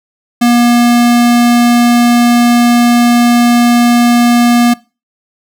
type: tone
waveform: square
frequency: 239.3 Hz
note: A#3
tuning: 46 cents sharp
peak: -6 dBFS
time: 0.41-4.74 s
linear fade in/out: 10 ms
effects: noise-tail reverb RT60 0.3 s tail -22 dB re dry